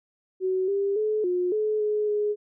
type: tone with pitch steps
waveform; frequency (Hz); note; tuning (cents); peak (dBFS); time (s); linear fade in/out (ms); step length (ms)
sine; 374.4 / 398 / 428.8 / 359 / 428.2 / 422.2 / 417.7; F#4 / G4 / A4 / F4 / A4 / G#4 / G#4; +20 / +26 / -45 / +48 / -47 / +29 / +10; -22; 0.4-2.36; 50; 280
effects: none